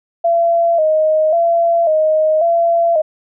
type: tone with vibrato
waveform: sine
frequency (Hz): 650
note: E5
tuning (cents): -24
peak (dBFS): -10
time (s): 0.24-3.02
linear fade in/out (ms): 10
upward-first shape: square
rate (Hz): 0.92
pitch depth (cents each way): 72
effects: none